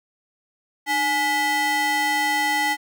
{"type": "ring-modulated tone", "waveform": "square", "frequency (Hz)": 571, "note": "D5", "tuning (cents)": -49, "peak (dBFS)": -17, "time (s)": [0.86, 2.77], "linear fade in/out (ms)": 50, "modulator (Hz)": 1410, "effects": []}